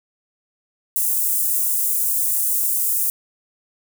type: high-pass noise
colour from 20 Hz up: white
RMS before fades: -20 dBFS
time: 0.96-3.1 s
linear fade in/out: 0 ms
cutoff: 8400 Hz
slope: 24 dB/octave
effects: none